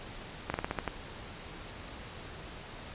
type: slowing click train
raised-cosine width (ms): 0.5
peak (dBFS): -16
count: 7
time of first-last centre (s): 0.5-0.877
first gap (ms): 41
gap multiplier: 1.17
effects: pink hiss -45 dBFS RMS until 2.94 s + resampled to 8000 Hz